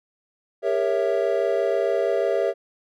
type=chord; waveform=triangle; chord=G diminished seventh; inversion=none; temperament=equal with one note detuned; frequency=400 / 466.2 / 554.4 / 659.3 Hz; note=G4 / Bb4 / Db5 / Fb5; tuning=+35 / 0 / 0 / 0 cents; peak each=-23 / -24 / -23 / -23 dBFS; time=0.62-2.54 s; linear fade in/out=50 ms; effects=none